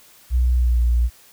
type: tone with pitch glide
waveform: sine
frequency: 61.8 to 59.32 Hz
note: B1 to A#1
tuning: +2 to +31 cents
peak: -14 dBFS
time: 0.3-1.1 s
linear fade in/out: 50 ms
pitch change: -71 cents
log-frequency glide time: 0.54-0.8 s
effects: white hiss -50 dBFS RMS until 1.32 s